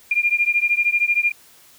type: beating tone pair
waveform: sine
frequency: 2400 / 2413 Hz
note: D7 / D7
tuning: +37 / +46 cents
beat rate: 13 Hz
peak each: -19 dBFS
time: 0.11-1.32 s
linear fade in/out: 5 ms
effects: white hiss -50 dBFS RMS until 1.78 s